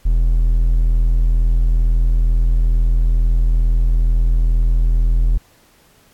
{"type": "tone", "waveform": "triangle", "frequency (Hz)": 41.11, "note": "E1", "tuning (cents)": -4, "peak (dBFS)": -9, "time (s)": [0.05, 5.38], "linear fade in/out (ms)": 10, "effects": ["pink hiss -53 dBFS RMS until 6.13 s", "AAC 64 kbps"]}